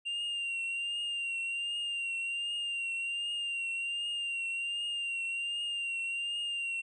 triangle tone with vibrato, 2781 Hz, F7, 8 cents flat, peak -31 dBFS, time 0.05-6.82 s, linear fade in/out 20 ms, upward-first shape triangle, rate 1.3 Hz, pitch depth 41 cents each way, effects resampled to 22050 Hz

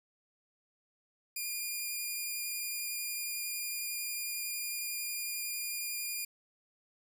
5% pulse tone with vibrato, 2417 Hz, D7, 49 cents sharp, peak -26 dBFS, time 1.36-6.25 s, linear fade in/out 5 ms, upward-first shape sine, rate 11 Hz, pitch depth 10 cents each way, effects none

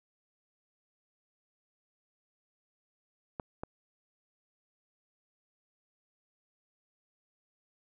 clicks, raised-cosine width 1 ms, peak -22 / -23 dBFS, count 2, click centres 3.398 / 3.635 s, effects none

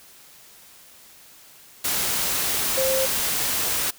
sine tone in noise, 528 Hz, C5, 16 cents sharp, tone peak -21 dBFS, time 2.77-3.06 s, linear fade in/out 10 ms, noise white, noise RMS -24 dBFS, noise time 1.84-3.91 s, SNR 0 dB, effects white hiss -49 dBFS RMS until 3.98 s

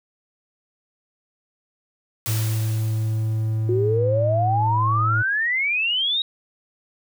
white noise with exponential decay, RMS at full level -28 dBFS, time 2.26-3.97 s, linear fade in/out 0 ms, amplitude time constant 370 ms
triangle tone, 110 Hz, A2, in tune, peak -18 dBFS, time 2.27-5.23 s, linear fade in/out 20 ms
sine exponential sweep, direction up, 354.2 to 3835 Hz, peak -19 dBFS, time 3.69-6.22 s, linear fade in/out 2 ms
effects none

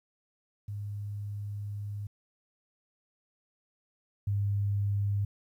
sine tone pair in turn, 102.6 / 101.07 Hz, G#2 / G#2, -21 / -47 cents, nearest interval unison, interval 26 cents, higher first, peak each -34 / -26 dBFS, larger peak second, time 0.68-2.07 / 4.27-5.25 s, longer first, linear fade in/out 5 ms, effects 11-bit

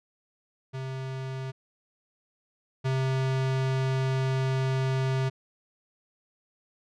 square tone pair in turn, 132.1 / 132.1 Hz, C3 / C3, +17 / +17 cents, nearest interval unison, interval 0 cents, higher neither, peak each -33 / -25 dBFS, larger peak second, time 0.73-1.52 / 2.84-5.3 s, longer second, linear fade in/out 20 ms, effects low-pass 5000 Hz 12 dB/octave

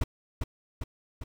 brown noise with echo, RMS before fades -25 dBFS, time 0.01-0.04 s, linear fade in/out 5 ms, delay 400 ms, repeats 3, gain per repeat -4 dB, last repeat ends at 1.24 s, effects none

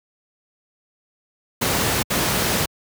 pink noise bursts at uneven times, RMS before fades -20 dBFS, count 2, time 1.61-2.03 / 2.1-2.66 s, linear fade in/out 10 ms, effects high-pass 80 Hz 12 dB/octave

